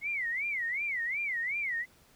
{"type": "tone with vibrato", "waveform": "sine", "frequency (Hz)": 2100, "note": "C7", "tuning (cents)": 6, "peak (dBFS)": -30, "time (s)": [0.01, 1.86], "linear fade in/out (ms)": 50, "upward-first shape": "sine", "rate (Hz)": 2.7, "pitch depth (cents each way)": 230, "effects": ["pink hiss -62 dBFS RMS until 2.15 s"]}